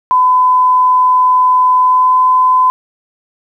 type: tone with pitch glide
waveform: sine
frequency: 1009 to 1016 Hz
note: B5 to B5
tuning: +37 to +49 cents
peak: -6 dBFS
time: 0.11-2.7 s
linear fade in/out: 0 ms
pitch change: +12 cents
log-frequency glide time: 1.79-2.19 s
effects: 8-bit